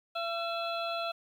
harmonic tone with a mistuned harmonic, 676 Hz, E5, 43 cents sharp, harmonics 1 / 2 / 4 / 5 / 6, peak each -34 / -37 / -41 / -42 / -43 dBFS, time 0.15-1.12 s, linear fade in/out 10 ms, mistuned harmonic 4, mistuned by -53 cents, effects 10-bit

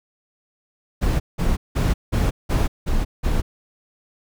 brown noise bursts, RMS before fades -19 dBFS, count 7, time 1.01-3.42 s, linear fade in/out 20 ms, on 190 ms, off 180 ms, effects none

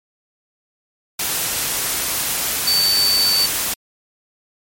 sine tone in noise, 4551 Hz, C#8, 45 cents sharp, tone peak -14 dBFS, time 2.67-3.46 s, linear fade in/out 5 ms, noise white, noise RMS -21 dBFS, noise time 1.19-3.74 s, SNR +4 dB, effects MP3 64 kbps

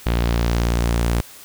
sawtooth tone with low-pass filter sweep, 58.27 Hz, A#1, in tune, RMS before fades -19 dBFS, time 0.06-1.21 s, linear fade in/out 5 ms, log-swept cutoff 3600 to 12000 Hz, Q 1.3, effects white hiss -42 dBFS RMS until 1.44 s

